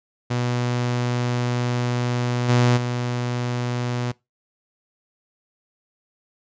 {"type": "tone with level steps", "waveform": "sawtooth", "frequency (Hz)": 122.3, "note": "B2", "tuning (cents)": -16, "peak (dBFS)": [-17, -11, -19], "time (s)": [0.3, 4.12], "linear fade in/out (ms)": 10, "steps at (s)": [2.48, 2.76], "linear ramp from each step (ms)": 20, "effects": ["noise-tail reverb RT60 0.2 s tail -21 dB re dry", "resampled to 16000 Hz"]}